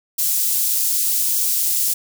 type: high-pass noise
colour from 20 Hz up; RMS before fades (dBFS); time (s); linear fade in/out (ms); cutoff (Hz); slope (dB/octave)
white; -19; 0.18-1.94; 10; 6400; 12
effects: none